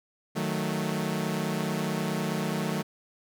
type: chord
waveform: sawtooth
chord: D# diminished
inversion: none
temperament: equal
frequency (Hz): 155.56 / 185 / 220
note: D#3 / F#3 / A3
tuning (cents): 0 / 0 / 0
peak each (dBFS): -28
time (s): 0.35-2.83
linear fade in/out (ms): 20
effects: none